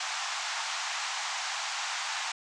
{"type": "band-pass noise", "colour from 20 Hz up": "pink", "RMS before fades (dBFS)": -34, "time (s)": [0, 2.32], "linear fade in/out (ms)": 5, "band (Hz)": [760, 7500], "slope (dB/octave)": 48, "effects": []}